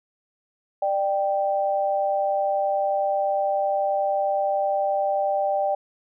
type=tone pair together; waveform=sine; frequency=595.1 / 784 Hz; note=D5 / G5; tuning=+23 / 0 cents; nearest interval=perfect fourth; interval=477 cents; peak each=-23 dBFS; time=0.82-5.75 s; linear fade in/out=5 ms; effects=none